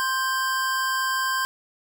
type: tone pair together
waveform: square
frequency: 1046.5 / 1578.2 Hz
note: C6 / G6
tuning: 0 / +11 cents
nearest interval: perfect fifth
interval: 711 cents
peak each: -26 dBFS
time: 0-1.45 s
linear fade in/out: 0 ms
effects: none